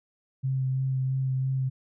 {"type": "tone with vibrato", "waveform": "sine", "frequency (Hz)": 131.9, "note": "C3", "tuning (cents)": 14, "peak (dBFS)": -24, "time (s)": [0.43, 1.7], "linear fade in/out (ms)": 20, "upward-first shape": "sine", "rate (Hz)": 3, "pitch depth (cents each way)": 15, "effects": []}